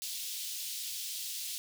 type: high-pass noise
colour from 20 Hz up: pink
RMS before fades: -39 dBFS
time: 0.02-1.58 s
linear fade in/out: 0 ms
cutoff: 3300 Hz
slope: 24 dB/octave
effects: none